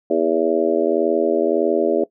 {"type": "harmonic tone with a mistuned harmonic", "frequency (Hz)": 81.7, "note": "E2", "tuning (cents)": -15, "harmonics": [3, 4, 5, 6, 7, 8], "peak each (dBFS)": [-26, -21, -20, -25, -21, -24], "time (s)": [0.1, 2.04], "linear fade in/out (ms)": 5, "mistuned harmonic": 8, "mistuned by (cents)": 24, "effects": ["noise-tail reverb RT60 0.1 s tail -19 dB re dry"]}